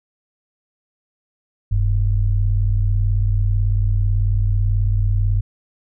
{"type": "tone pair together", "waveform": "sine", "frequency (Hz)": [42.1, 100.3], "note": ["E1", "G2"], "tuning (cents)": [37, 40], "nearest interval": "octave + minor third", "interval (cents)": 1503, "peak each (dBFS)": -17, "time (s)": [1.71, 5.41], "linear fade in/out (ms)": 10, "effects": []}